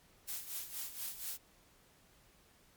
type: noise with tremolo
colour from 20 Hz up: blue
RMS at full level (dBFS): -40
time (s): 0.27-1.38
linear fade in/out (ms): 20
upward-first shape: sine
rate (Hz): 4.2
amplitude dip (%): 70
effects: pink hiss -66 dBFS RMS until 2.76 s + MP3 96 kbps